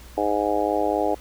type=harmonic tone; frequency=103.83 Hz; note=G#2; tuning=in tune; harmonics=3 / 4 / 5 / 6 / 7 / 8; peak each=-27 / -27 / -27 / -27 / -27 / -27 dBFS; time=0.17-1.15 s; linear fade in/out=10 ms; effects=added 60 Hz sine -43 dBFS peak until 1.2 s + pink hiss -48 dBFS RMS until 1.2 s